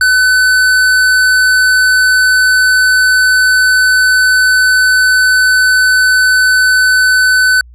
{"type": "tone with tanh clipping", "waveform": "sine", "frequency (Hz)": 1509, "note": "F#6", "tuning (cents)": 34, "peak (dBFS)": -8, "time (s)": [0.01, 7.61], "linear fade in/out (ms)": 2, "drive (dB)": 18, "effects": ["added 60 Hz sine -34 dBFS peak until 7.74 s", "resampled to 32000 Hz"]}